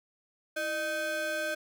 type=ring-modulated tone; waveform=square; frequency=469 Hz; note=A#4; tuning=11 cents sharp; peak=-28 dBFS; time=0.56-1.55 s; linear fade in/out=10 ms; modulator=1080 Hz; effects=none